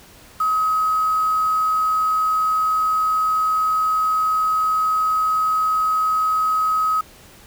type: tone with quantisation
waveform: sine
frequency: 1270 Hz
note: D#6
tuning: 35 cents sharp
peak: -16 dBFS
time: 0.4-7.01 s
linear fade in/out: 5 ms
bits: 6
effects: pink hiss -46 dBFS RMS until 7.46 s